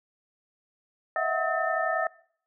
sine tone cluster, 637 / 668 / 742 / 1282 / 1797 Hz, D#5 / E5 / F#5 / E6 / A6, +41 / +23 / +5 / -49 / +36 cents, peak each -31 dBFS, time 1.16-2.07 s, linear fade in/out 2 ms, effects noise-tail reverb RT60 0.6 s tail -22 dB re dry

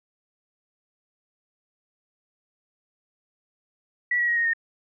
sine tone with pitch steps, 1947 / 1919.1 / 1891.6 / 1864.5 / 1837.7 Hz, B6 / A#6 / A#6 / A#6 / A#6, -25 / +50 / +25 / 0 / -25 cents, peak -20 dBFS, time 4.11-4.535 s, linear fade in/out 5 ms, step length 85 ms, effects none

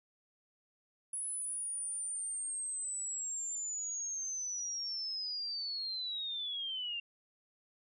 sine linear sweep, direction down, 10290 to 2756 Hz, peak -36 dBFS, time 1.13-7 s, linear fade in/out 5 ms, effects none

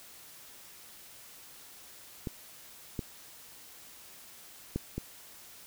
clicks, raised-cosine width 3 ms, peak -21 / -20 / -18 / -21 dBFS, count 4, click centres 2.272 / 2.992 / 4.76 / 4.98 s, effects white hiss -52 dBFS RMS until 5.66 s

